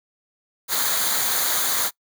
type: noise with comb filter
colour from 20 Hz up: white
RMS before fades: -22 dBFS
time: 0.68-1.91 s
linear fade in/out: 50 ms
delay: 0.37 ms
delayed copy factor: -0.65
effects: noise-tail reverb RT60 0.1 s tail -23 dB re dry